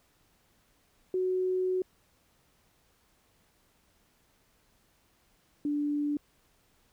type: tone pair in turn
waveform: sine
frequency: 370 / 292.5 Hz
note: F#4 / D4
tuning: 0 / -7 cents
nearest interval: major third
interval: 407 cents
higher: first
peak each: -26 / -27 dBFS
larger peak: first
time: 1.14-1.82 / 5.65-6.17 s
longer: first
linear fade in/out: 2 ms
effects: pink hiss -68 dBFS RMS until 6.92 s

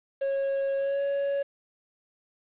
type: tone with pitch glide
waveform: triangle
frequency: 548 to 559.5 Hz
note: C#5 to C#5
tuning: -20 to +16 cents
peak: -23 dBFS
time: 0.21-1.43 s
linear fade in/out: 10 ms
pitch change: +36 cents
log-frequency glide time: 0.78-1.01 s
effects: resampled to 8000 Hz + 9-bit

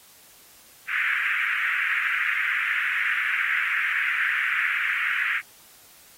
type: band-pass noise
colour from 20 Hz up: pink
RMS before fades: -25 dBFS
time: 0.87-5.42 s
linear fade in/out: 50 ms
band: 1500 to 2400 Hz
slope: 48 dB/octave
effects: white hiss -52 dBFS RMS until 6.17 s + AAC 48 kbps

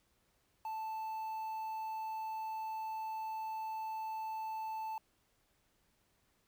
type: tone with quantisation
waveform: triangle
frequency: 880 Hz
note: A5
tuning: in tune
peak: -36 dBFS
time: 0.65-4.98 s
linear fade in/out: 2 ms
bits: 10
effects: pink hiss -75 dBFS RMS until 6.47 s

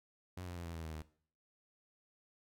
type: tone with pitch steps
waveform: sawtooth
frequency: 90.9 / 88.52 / 86.2 / 83.94 / 81.73 / 79.59 / 77.5 Hz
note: F#2 / F2 / F2 / E2 / E2 / D#2 / D#2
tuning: -30 / +24 / -22 / +32 / -14 / +40 / -6 cents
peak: -39 dBFS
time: 0.37-1.021 s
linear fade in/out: 5 ms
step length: 93 ms
effects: noise-tail reverb RT60 0.5 s tail -17 dB re dry

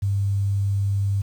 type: tone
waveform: sine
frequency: 99.3 Hz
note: G2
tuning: 23 cents sharp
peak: -19 dBFS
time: 0.02-1.22 s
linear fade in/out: 10 ms
effects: 8-bit

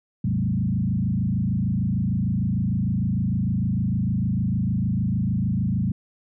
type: tone with frequency modulation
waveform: sine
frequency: 154.3 Hz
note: D#3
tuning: 14 cents flat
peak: -20 dBFS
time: 0.24-5.92 s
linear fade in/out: 5 ms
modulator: 26.6 Hz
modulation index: 2.4
effects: none

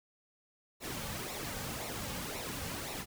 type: noise with flanger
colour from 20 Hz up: pink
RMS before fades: -40 dBFS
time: 0.8-3.06 s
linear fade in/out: 50 ms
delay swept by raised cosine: 0.62 to 3.02 ms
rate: 1.9 Hz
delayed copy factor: -0.6
effects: none

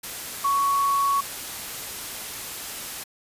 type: tone in noise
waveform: sine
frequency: 1114 Hz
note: C#6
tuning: 8 cents sharp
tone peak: -19 dBFS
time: 0.44-1.21 s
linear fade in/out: 10 ms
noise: white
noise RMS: -34 dBFS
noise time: 0.03-3.04 s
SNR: +12 dB
effects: resampled to 32000 Hz

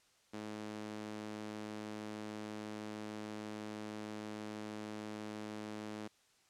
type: tone with high-pass filter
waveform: sawtooth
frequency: 106.3 Hz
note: G#2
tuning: 41 cents sharp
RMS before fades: -45 dBFS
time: 0.33-6.08 s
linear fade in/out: 10 ms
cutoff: 250 Hz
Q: 1.5
effects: white hiss -70 dBFS RMS until 6.49 s + low-pass 8000 Hz 12 dB/octave

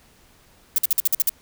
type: noise bursts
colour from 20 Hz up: violet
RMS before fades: -18 dBFS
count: 8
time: 0.76-1.294 s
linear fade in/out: 2 ms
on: 23 ms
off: 50 ms
effects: pink hiss -55 dBFS RMS until 1.41 s

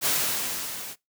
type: noise with level ramp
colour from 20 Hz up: white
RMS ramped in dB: -22 to -38 dBFS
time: 0.01-0.96 s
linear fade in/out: 50 ms
effects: noise-tail reverb RT60 0.2 s tail -24 dB re dry + high-pass 100 Hz 12 dB/octave

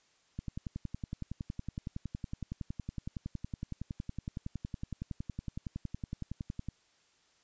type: click train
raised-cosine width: 5 ms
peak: -25 dBFS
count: 69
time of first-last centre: 0.39-6.686 s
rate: 10.8 Hz
effects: white hiss -69 dBFS RMS until 7.43 s + resampled to 16000 Hz

